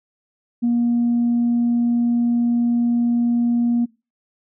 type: tone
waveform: sine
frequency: 237.7 Hz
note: A#3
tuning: 34 cents sharp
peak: -14 dBFS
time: 0.62-3.86 s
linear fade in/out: 20 ms
effects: noise-tail reverb RT60 0.3 s tail -24 dB re dry + tanh soft clip ceiling -12 dBFS